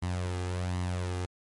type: tone with flanger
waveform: sawtooth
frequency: 90 Hz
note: F#2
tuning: 47 cents flat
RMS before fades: -32 dBFS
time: 0.02-1.26 s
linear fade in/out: 10 ms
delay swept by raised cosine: 0.99 to 2.49 ms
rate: 1.3 Hz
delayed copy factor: +0.55
effects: MP3 48 kbps